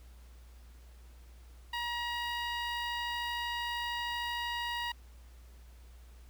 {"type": "tone with notch filter", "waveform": "15% pulse", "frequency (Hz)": 953, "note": "A#5", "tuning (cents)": 38, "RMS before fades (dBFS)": -36, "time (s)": [1.73, 4.92], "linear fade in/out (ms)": 5, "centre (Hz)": 10000, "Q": 0.57, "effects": ["added 60 Hz sine -51 dBFS peak until 6.29 s", "pink hiss -64 dBFS RMS until 6.29 s"]}